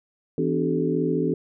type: tone cluster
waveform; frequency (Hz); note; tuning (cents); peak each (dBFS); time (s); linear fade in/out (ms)
sine; 163.4 / 256 / 298.4 / 377.2 / 431.7; E3 / C4 / D4 / F#4 / A4; -15 / -38 / +28 / +33 / -33; -27; 0.38-1.34; 2
effects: none